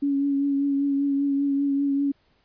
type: tone with vibrato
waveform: sine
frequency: 279.8 Hz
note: C#4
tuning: 16 cents sharp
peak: -20 dBFS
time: 0.02-2.12 s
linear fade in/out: 10 ms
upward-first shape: triangle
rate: 5.1 Hz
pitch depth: 27 cents each way
effects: pink hiss -65 dBFS RMS until 2.44 s + resampled to 11025 Hz